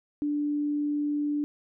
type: tone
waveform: sine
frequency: 293.5 Hz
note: D4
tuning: 1 cent flat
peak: -25 dBFS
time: 0.22-1.44 s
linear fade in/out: 0 ms
effects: none